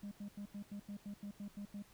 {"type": "tone bursts", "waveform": "sine", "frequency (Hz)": 203, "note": "G#3", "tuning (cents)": -39, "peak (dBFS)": -40, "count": 11, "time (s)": [0.03, 1.824], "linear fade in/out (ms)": 5, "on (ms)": 84, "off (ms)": 87, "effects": ["tanh soft clip ceiling -42 dBFS", "pink hiss -65 dBFS RMS until 1.93 s"]}